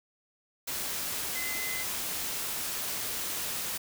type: tone in noise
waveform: sine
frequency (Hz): 2043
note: C7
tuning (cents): -42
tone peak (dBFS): -36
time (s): 1.35-1.84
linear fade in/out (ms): 10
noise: white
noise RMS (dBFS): -34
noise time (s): 0.67-3.78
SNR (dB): -5
effects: none